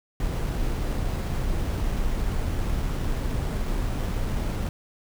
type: noise with sample-and-hold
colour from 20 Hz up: brown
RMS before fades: -26 dBFS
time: 0.2-4.69 s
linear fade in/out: 2 ms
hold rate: 8820 Hz
effects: none